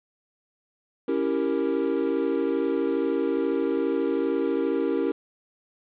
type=chord; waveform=triangle; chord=C# diminished seventh; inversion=none; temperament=equal; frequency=277.2 / 329.6 / 392 / 466.2 Hz; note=C#4 / E4 / G4 / Bb4; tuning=0 / 0 / 0 / 0 cents; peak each=-26 dBFS; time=1.08-5.12 s; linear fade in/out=5 ms; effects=resampled to 8000 Hz + 8-bit